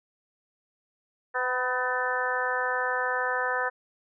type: harmonic tone with a mistuned harmonic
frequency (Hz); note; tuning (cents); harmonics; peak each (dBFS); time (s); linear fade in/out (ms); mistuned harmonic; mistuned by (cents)
252.7; B3; +40; 2 / 3 / 4 / 5 / 6 / 7; -32 / -34 / -32 / -34 / -31 / -31; 1.34-3.7; 20; 4; -24
effects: none